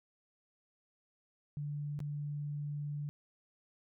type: tone with dropouts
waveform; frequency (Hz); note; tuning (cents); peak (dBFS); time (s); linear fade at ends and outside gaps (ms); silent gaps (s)
sine; 146.3; D3; -6; -36; 1.57-3.09; 0; 1.991-2.003
effects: none